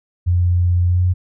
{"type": "tone with pitch glide", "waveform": "sine", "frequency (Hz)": [88.4, 90.36], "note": ["F2", "F#2"], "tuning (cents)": [22, -40], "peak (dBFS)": -12, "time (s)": [0.26, 1.14], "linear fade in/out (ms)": 20, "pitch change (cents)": 38, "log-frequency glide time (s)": [0.89, 1], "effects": []}